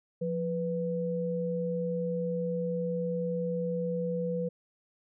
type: tone pair together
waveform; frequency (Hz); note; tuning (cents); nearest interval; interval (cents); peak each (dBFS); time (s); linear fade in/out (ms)
sine; 174.62 / 493.9; F3 / B4; 0 / 0; octave + tritone; 1800; -32 / -31; 0.21-4.49; 10
effects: none